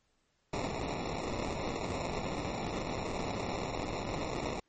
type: noise with sample-and-hold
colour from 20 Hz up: white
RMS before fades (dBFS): -36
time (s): 0.53-4.6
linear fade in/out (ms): 5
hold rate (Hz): 1575
effects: pink hiss -75 dBFS RMS until 4.68 s + MP3 32 kbps